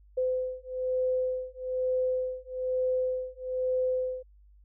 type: beating tone pair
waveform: sine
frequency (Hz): 510 / 511.1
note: C5 / C5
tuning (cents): -44 / -41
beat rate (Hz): 1.1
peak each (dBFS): -30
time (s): 0.17-4.23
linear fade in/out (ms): 10
effects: added 50 Hz sine -54 dBFS peak until 4.64 s